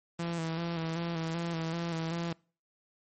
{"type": "tone with vibrato", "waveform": "sawtooth", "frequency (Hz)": 166.2, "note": "E3", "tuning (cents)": 15, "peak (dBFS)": -28, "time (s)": [0.19, 2.33], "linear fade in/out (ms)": 5, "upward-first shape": "square", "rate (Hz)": 2.6, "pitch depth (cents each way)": 34, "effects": ["noise-tail reverb RT60 0.4 s tail -25 dB re dry", "MP3 32 kbps"]}